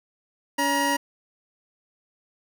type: tone pair together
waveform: 25% pulse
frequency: 282.7 / 951 Hz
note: C#4 / A#5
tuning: +34 / +34 cents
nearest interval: octave + major sixth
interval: 2100 cents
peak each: -22 / -19 dBFS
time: 0.58-0.97 s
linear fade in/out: 10 ms
effects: none